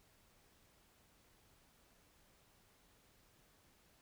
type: silence
effects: pink hiss -70 dBFS RMS until 4.01 s